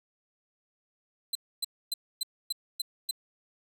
sawtooth tone bursts, 4055 Hz, B7, 45 cents sharp, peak -25 dBFS, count 7, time 1.33-3.111 s, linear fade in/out 5 ms, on 23 ms, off 270 ms, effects none

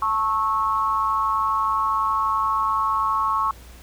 sine tone cluster, 885 / 1097 / 1306 Hz, A5 / C#6 / E6, +10 / -18 / -17 cents, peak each -28 / -20 / -27 dBFS, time 0.02-3.51 s, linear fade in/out 2 ms, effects added 60 Hz sine -43 dBFS peak until 3.82 s + pink hiss -48 dBFS RMS until 3.82 s

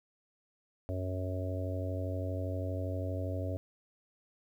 harmonic tone, 92.5 Hz, F#2, in tune, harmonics 1 / 3 / 4 / 5 / 6 / 7, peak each -34 / -41 / -48 / -46 / -42 / -43 dBFS, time 0.89-3.57 s, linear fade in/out 0 ms, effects 11-bit

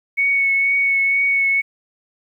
sine tone with vibrato, 2217 Hz, C#7, in tune, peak -14 dBFS, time 0.17-1.62 s, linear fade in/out 20 ms, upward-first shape triangle, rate 2.1 Hz, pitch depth 18 cents each way, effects 9-bit

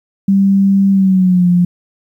sine tone with pitch glide, 196 to 176.65 Hz, G3 to F3, 0 to +20 cents, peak -7 dBFS, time 0.28-1.65 s, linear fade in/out 5 ms, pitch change -180 cents, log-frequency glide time 0.91-1.48 s, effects 8-bit

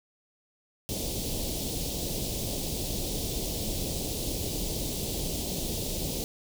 pink band-stop noise, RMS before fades -32 dBFS, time 0.89-6.24 s, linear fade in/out 0 ms, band 630 to 3300 Hz, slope 24 dB/octave, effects none

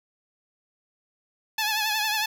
10% pulse tone with vibrato, 857 Hz, A5, 46 cents flat, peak -15 dBFS, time 1.58-2.26 s, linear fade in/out 5 ms, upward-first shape triangle, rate 11 Hz, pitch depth 66 cents each way, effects none

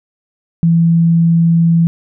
sine tone, 167 Hz, E3, 23 cents sharp, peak -7 dBFS, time 0.63-1.87 s, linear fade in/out 0 ms, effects none

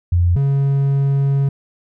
sine / triangle tone pair in turn, 87.31 / 138.6 Hz, F2 / C#3, 0 / 0 cents, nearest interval minor sixth, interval 800 cents, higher second, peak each -11 dBFS, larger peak neither, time 0.12-0.36 / 0.36-1.49 s, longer second, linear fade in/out 5 ms, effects none

